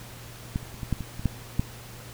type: clicks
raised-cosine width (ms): 5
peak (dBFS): -14 / -30 / -28 / -21 / -12 / -20 / -23 / -10 / -10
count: 9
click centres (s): 0.559 / 0.629 / 0.743 / 0.832 / 0.927 / 1.007 / 1.195 / 1.257 / 1.595
effects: added 118 Hz sine -45 dBFS peak until 2.13 s + pink hiss -45 dBFS RMS until 2.13 s